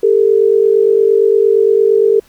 sine tone pair together, 400.9 / 449.6 Hz, G4 / A4, +39 / +37 cents, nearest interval major second, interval 198 cents, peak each -10 dBFS, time 0.03-2.2 s, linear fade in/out 5 ms, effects pink hiss -49 dBFS RMS until 2.28 s

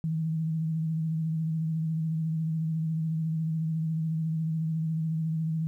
sine tone with vibrato, 160.1 Hz, D#3, 50 cents sharp, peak -26 dBFS, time 0.04-5.67 s, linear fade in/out 0 ms, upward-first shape sine, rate 14 Hz, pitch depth 32 cents each way, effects 11-bit

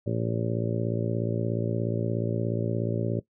harmonic tone, 56.9 Hz, A#1, 41 cents flat, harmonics 2 / 3 / 4 / 5 / 6 / 7 / 8 / 9 / 10, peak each -29 / -33 / -34 / -38 / -35 / -35 / -40 / -41 / -36 dBFS, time 0.06-3.2 s, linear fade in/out 10 ms, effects noise-tail reverb RT60 0.1 s tail -17 dB re dry

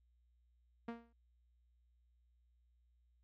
sawtooth tone with exponential decay, 233.1 Hz, A#3, in tune, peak -35 dBFS, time 0.88-1.13 s, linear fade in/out 5 ms, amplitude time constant 54 ms, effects added 60 Hz sine -70 dBFS peak until 3.23 s + low-pass 2000 Hz 12 dB/octave

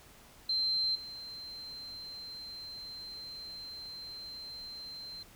sine tone with level steps, 4120 Hz, C8, 28 cents flat, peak -28 / -42 dBFS, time 0.49-5.23 s, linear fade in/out 5 ms, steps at 0.95 s, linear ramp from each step 5 ms, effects pink hiss -57 dBFS RMS until 5.35 s

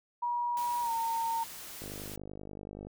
sine tone with pitch glide, 960 to 915.1 Hz, B5 to A#5, -49 to -32 cents, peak -29 dBFS, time 0.22-1.44 s, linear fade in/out 10 ms, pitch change -83 cents, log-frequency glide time 0.81-0.92 s
white noise, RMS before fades -45 dBFS, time 0.57-2.16 s, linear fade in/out 0 ms
click train, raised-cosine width 2 ms, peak -30 dBFS, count 54, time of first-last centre 1.82-2.87 s, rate 50.5 Hz
effects none

